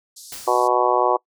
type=band-pass noise; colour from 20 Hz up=pink; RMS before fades=-41 dBFS; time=0.16-0.68 s; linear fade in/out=10 ms; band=4200 to 12000 Hz; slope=48 dB/octave
type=noise with exponential decay; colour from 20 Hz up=white; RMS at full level=-32 dBFS; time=0.32-0.78 s; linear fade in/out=2 ms; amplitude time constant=100 ms
type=harmonic tone; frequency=123.47 Hz; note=B2; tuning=in tune; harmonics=3 / 4 / 5 / 6 / 7 / 8 / 9; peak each=-23 / -23 / -23 / -23 / -23 / -23 / -23 dBFS; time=0.47-1.17 s; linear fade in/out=10 ms
effects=noise-tail reverb RT60 0.1 s tail -24 dB re dry